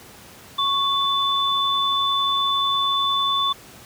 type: tone pair together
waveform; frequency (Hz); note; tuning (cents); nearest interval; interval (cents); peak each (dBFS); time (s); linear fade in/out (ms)
sine; 1105 / 3503; C#6 / A7; -6 / -8; octave + minor sixth; 1998; -21; 0.58-3.53; 10
effects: pink hiss -44 dBFS RMS until 3.85 s + high-pass 80 Hz 12 dB/octave